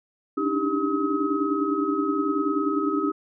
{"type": "tone cluster", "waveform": "sine", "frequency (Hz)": [284.6, 295, 314.1, 394.3, 1274], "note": ["C#4", "D4", "D#4", "G4", "D#6"], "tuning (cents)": [46, 8, 16, 10, 41], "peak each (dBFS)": -28, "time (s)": [0.37, 3.12], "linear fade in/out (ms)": 10, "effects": []}